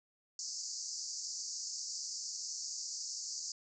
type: band-pass noise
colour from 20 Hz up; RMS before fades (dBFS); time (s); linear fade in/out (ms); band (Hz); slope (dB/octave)
white; -42; 0.39-3.52; 2; 4600 to 7200; 96
effects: none